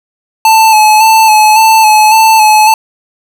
square tone with vibrato, 871 Hz, A5, 18 cents flat, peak -3 dBFS, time 0.45-2.74 s, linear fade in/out 2 ms, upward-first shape square, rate 1.8 Hz, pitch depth 27 cents each way, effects none

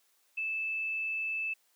sine tone, 2628 Hz, E7, 6 cents flat, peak -31 dBFS, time 0.37-1.54 s, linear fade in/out 10 ms, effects white hiss -70 dBFS RMS until 1.75 s + high-pass 400 Hz 12 dB/octave

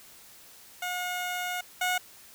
15% pulse tone pair in turn, 721 / 727.7 Hz, F#5 / F#5, -45 / -29 cents, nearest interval unison, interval 16 cents, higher second, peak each -24 / -19 dBFS, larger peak second, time 0.82-1.61 / 1.81-1.98 s, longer first, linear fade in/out 5 ms, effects white hiss -52 dBFS RMS until 2.34 s

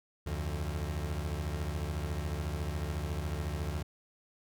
30% pulse beating tone pair, 73.9 / 87.9 Hz, D2 / F2, +11 / +12 cents, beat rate 14 Hz, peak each -32 / -35 dBFS, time 0.26-3.83 s, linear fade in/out 10 ms, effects none

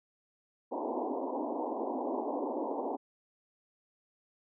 pink band-pass noise, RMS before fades -35 dBFS, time 0.71-2.97 s, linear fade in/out 20 ms, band 240 to 1000 Hz, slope 96 dB/octave, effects none

